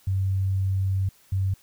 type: tone pair in turn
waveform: sine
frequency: 95.9 / 95.9 Hz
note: G2 / G2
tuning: -37 / -37 cents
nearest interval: unison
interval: 0 cents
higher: neither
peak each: -21 dBFS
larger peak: neither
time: 0.07-1.09 / 1.32-1.54 s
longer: first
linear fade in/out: 5 ms
effects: white hiss -58 dBFS RMS until 1.62 s